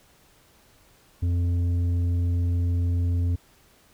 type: tone with tanh clipping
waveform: sine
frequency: 87.31 Hz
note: F2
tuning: in tune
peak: -22 dBFS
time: 1.22-3.36 s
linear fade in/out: 10 ms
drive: 7 dB
effects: pink hiss -58 dBFS RMS until 3.93 s